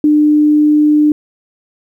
sine tone, 299.9 Hz, D4, 36 cents sharp, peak -6 dBFS, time 0.04-1.12 s, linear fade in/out 2 ms, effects 8-bit

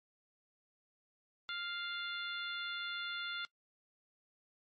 harmonic tone, 698.5 Hz, F5, in tune, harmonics 2 / 3 / 4 / 5 / 6, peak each -41 / -47 / -48 / -43 / -50 dBFS, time 1.49-3.45 s, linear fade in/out 0 ms, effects noise-tail reverb RT60 0.1 s tail -23 dB re dry + MP3 32 kbps

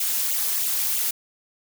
blue noise with flanger, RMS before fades -24 dBFS, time 0-1.11 s, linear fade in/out 5 ms, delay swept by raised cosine 0.28 to 5.18 ms, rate 3.1 Hz, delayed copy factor +0.95, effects none

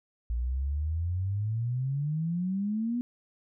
sine exponential sweep, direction up, 57 to 246.9 Hz, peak -27 dBFS, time 0.3-3.01 s, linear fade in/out 0 ms, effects none

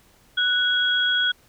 sine tone pair together, 1480 / 3314 Hz, F#6 / G#7, 0 / -4 cents, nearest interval octave + major second, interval 1396 cents, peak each -21 dBFS, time 0.37-1.32 s, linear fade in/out 10 ms, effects pink hiss -57 dBFS RMS until 1.48 s

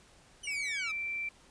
15% pulse exponential sweep, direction down, 3052 to 1244.5 Hz, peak -32 dBFS, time 0.43-0.92 s, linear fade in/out 10 ms
sine tone with pitch glide, 2268 to 2344 Hz, C#7 to D7, +39 to -4 cents, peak -33 dBFS, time 0.47-1.29 s, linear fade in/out 5 ms, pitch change +57 cents, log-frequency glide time 0.85-0.9 s
effects pink hiss -60 dBFS RMS until 1.5 s + resampled to 22050 Hz

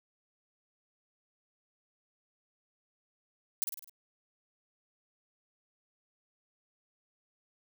violet noise with echo, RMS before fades -29 dBFS, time 3.62-3.64 s, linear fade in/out 0 ms, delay 51 ms, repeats 5, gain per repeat -5 dB, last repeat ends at 3.895 s, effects none

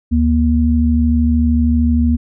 sine tone pair together, 74.84 / 237.6 Hz, D2 / A#3, +33 / +33 cents, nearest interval octave + minor sixth, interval 2000 cents, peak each -13 dBFS, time 0.11-2.17 s, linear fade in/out 20 ms, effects none

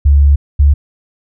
sine tone pair in turn, 71.1 / 71.49 Hz, C#2 / D2, +45 / -46 cents, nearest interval unison, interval 9 cents, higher second, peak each -4 dBFS, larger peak neither, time 0.05-0.36 / 0.59-0.74 s, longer first, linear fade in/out 10 ms, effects none

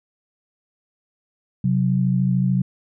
sine tone pair together, 131.45 / 185 Hz, C3 / F#3, +8 / 0 cents, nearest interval tritone, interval 592 cents, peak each -19 dBFS, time 1.64-2.62 s, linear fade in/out 5 ms, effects none

